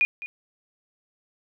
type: tone with echo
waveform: sine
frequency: 2445 Hz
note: D#7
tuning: 31 cents flat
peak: -17 dBFS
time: 0.01-0.05 s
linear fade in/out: 0 ms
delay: 210 ms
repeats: 1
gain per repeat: -15 dB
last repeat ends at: 0.26 s
effects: none